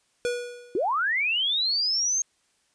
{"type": "tone with exponential decay", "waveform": "square", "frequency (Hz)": 485.5, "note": "B4", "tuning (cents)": -30, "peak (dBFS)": -23, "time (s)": [0.25, 0.94], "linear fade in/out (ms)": 0, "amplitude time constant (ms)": 150}
{"type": "linear sweep", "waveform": "sine", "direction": "up", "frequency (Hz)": [316.1, 6470], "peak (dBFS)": -22, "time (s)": [0.75, 2.22], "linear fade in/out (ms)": 2}
{"effects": ["white hiss -68 dBFS RMS until 2.74 s", "resampled to 22050 Hz"]}